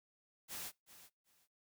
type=noise with echo; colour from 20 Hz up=white; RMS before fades=-45 dBFS; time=0.48-0.72 s; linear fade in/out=50 ms; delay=380 ms; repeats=2; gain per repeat=-14 dB; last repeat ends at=1.48 s; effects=noise-tail reverb RT60 0.2 s tail -22 dB re dry